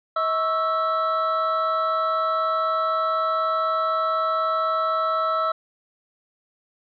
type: tone cluster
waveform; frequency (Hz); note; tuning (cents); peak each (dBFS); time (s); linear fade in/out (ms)
triangle; 639 / 1110 / 1318; D#5 / C#6 / E6; +46 / +2 / -1; -24 / -29 / -20; 0.16-5.52; 5
effects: resampled to 11025 Hz